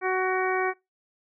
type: harmonic tone with a mistuned harmonic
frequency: 373.1 Hz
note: F#4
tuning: 14 cents sharp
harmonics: 1 / 2 / 3 / 4 / 5 / 6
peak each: -26 / -29 / -31 / -32 / -33 / -34 dBFS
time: 0.01-0.74 s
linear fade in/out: 50 ms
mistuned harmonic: 6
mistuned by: +23 cents
effects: noise-tail reverb RT60 0.2 s tail -22 dB re dry